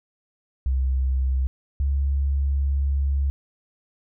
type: tone pair in turn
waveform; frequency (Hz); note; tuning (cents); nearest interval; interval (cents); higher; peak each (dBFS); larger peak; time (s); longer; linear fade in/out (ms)
sine; 65.41 / 69.3; C2 / C#2; 0 / 0; minor second; 100; second; -19; neither; 0.66-1.47 / 1.8-3.3; second; 0
effects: none